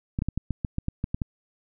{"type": "clicks", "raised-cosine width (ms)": 5, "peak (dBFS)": -14, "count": 11, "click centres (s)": [0.189, 0.221, 0.286, 0.376, 0.507, 0.648, 0.784, 0.884, 1.041, 1.145, 1.218], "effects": []}